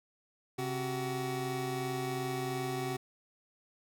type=tone pair together; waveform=25% pulse; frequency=132.9 / 375.9 Hz; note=C3 / F#4; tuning=+27 / +27 cents; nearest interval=octave + tritone; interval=1800 cents; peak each=-33 / -32 dBFS; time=0.58-2.97 s; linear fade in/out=10 ms; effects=none